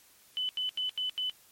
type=tone bursts; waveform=sine; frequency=3009 Hz; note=F#7; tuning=28 cents sharp; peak=-29 dBFS; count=5; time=0.37-1.298 s; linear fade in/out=0 ms; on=120 ms; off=82 ms; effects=white hiss -60 dBFS RMS until 1.51 s + MP3 64 kbps